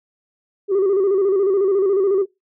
sine tone with vibrato, 390 Hz, G4, 9 cents flat, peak -12 dBFS, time 0.68-2.26 s, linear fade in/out 50 ms, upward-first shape square, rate 14 Hz, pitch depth 65 cents each way, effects noise-tail reverb RT60 0.2 s tail -25 dB re dry + tanh soft clip ceiling -12 dBFS

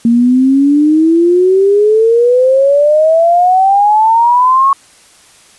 sine exponential sweep, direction up, 230 to 1108.7 Hz, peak -5 dBFS, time 0.05-4.73 s, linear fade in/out 2 ms, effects white hiss -43 dBFS RMS until 5.58 s + resampled to 24000 Hz

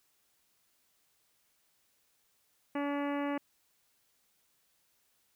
harmonic tone, 285.7 Hz, D4, 48 cents flat, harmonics 1 / 2 / 3 / 4 / 5 / 6 / 7 / 8 / 9 / 10, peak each -33 / -38 / -41 / -43 / -50 / -47 / -48 / -51 / -55 / -55 dBFS, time 2.75-3.38 s, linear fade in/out 5 ms, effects white hiss -73 dBFS RMS until 5.35 s

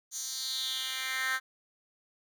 10% pulse tone with high-pass filter sweep, 261.6 Hz, C4, in tune, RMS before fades -34 dBFS, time 0.11-1.4 s, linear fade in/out 50 ms, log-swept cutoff 6400 to 1600 Hz, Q 3.6, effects none

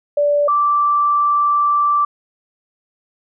sine tone pair in turn, 582 / 1169.4 Hz, D5 / D6, -16 / -8 cents, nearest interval octave, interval 1208 cents, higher second, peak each -12 dBFS, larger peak neither, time 0.17-0.48 / 0.48-2.05 s, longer second, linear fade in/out 5 ms, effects none

